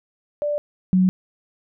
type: tone pair in turn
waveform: sine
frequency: 588 / 185.21 Hz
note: D5 / F#3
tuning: +2 / +2 cents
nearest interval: octave + minor sixth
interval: 2000 cents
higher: first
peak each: -20 / -13 dBFS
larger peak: second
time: 0.42-0.58 / 0.93-1.09 s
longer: neither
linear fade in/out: 0 ms
effects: none